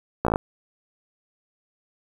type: slowing click train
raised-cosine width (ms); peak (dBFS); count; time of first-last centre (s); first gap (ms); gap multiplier
1; -7; 7; 0.25-0.359; 16; 1.05
effects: 7-bit